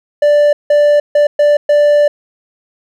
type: tone bursts at uneven times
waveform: triangle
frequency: 587.3 Hz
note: D5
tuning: in tune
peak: -4 dBFS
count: 5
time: 0.22-0.53 / 0.7-1 / 1.15-1.27 / 1.39-1.57 / 1.69-2.08 s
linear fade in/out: 5 ms
effects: none